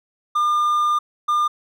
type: tone pair in turn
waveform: triangle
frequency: 1204 / 1204 Hz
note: D6 / D6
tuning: +43 / +43 cents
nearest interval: unison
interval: 0 cents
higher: neither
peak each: -14 / -14 dBFS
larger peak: neither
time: 0.35-0.99 / 1.28-1.48 s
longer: first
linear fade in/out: 10 ms
effects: none